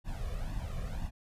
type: noise with flanger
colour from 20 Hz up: brown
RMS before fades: -36 dBFS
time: 0.04-1.11 s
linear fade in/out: 50 ms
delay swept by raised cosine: 1.1 to 1.72 ms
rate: 2 Hz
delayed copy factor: +0.85
effects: resampled to 32000 Hz